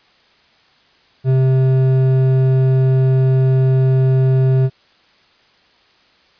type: tone with hard clipping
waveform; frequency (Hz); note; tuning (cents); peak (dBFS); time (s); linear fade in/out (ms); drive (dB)
triangle; 131.3; C3; +6; -12; 1.24-4.7; 50; 12
effects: white hiss -53 dBFS RMS until 6.39 s + resampled to 11025 Hz